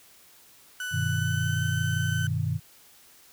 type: tone with pitch glide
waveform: 35% pulse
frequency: 1491 to 1522.3 Hz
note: F#6 to F#6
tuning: +13 to +49 cents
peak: -29 dBFS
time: 0.8-2.27 s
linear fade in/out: 2 ms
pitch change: +36 cents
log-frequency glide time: 1.07-1.6 s
type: chord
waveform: sine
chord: G augmented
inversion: none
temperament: equal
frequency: 98 / 123.47 / 155.56 Hz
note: G2 / B2 / D#3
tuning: 0 / 0 / 0 cents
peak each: -29 dBFS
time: 0.91-2.6 s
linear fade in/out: 50 ms
effects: white hiss -55 dBFS RMS until 3.32 s